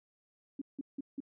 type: tone bursts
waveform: sine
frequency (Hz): 277.2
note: C#4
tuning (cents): 0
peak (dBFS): -35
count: 4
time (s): 0.59-1.204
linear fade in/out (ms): 5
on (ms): 26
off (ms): 170
effects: none